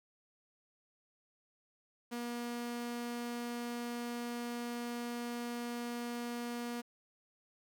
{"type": "tone", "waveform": "sawtooth", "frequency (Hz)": 239.1, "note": "A#3", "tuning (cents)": 44, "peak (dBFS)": -34, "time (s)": [2.11, 6.82], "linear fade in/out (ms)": 20, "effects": ["10-bit"]}